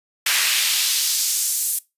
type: noise with high-pass filter sweep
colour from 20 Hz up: pink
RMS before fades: -20 dBFS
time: 0.26-1.79 s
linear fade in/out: 5 ms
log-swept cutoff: 1900 to 9600 Hz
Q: 1.2
effects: noise-tail reverb RT60 0.2 s tail -19 dB re dry + resampled to 32000 Hz